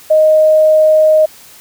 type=tone; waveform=sine; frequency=622.3 Hz; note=D#5; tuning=in tune; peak=-5 dBFS; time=0.1-1.26 s; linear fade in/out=10 ms; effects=white hiss -39 dBFS RMS until 1.6 s